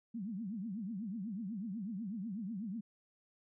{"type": "tone with vibrato", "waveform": "sine", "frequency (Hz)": 207.7, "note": "G#3", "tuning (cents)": 0, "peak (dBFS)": -38, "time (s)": [0.14, 2.81], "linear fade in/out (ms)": 10, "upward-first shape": "triangle", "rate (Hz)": 8.1, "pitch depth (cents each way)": 290, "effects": []}